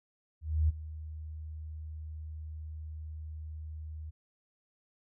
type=tone with ADSR envelope; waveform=sine; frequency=77.78 Hz; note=D#2; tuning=in tune; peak=-22 dBFS; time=0.41-4.11 s; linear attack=280 ms; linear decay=19 ms; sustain=-17 dB; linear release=18 ms; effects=none